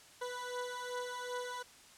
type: beating tone pair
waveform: 20% pulse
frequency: 492.5 / 495.1 Hz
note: B4 / B4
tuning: -5 / +4 cents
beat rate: 2.6 Hz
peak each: -38 / -36 dBFS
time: 0.21-1.63 s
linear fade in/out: 10 ms
effects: white hiss -58 dBFS RMS until 1.97 s + low-pass 9000 Hz 12 dB/octave